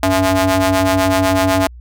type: ring-modulated tone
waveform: sawtooth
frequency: 190 Hz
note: F#3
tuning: 46 cents sharp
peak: -5 dBFS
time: 0.03-1.67 s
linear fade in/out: 2 ms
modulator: 471 Hz
effects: added 60 Hz sine -33 dBFS peak until 1.8 s